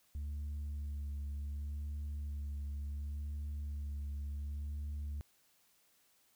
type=tone with vibrato; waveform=sine; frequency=72.4 Hz; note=D2; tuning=24 cents flat; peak=-35 dBFS; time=0.15-5.21 s; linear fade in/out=0 ms; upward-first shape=sine; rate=0.69 Hz; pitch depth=22 cents each way; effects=tanh soft clip ceiling -37 dBFS + white hiss -71 dBFS RMS until 6.35 s